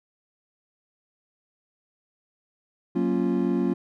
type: chord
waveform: triangle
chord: Gb major seventh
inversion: none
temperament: equal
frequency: 185 / 233.1 / 277.2 / 349.2 Hz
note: Gb3 / Bb3 / Db4 / F4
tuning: 0 / 0 / 0 / 0 cents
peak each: -25 dBFS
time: 2.95-3.74 s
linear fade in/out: 10 ms
effects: none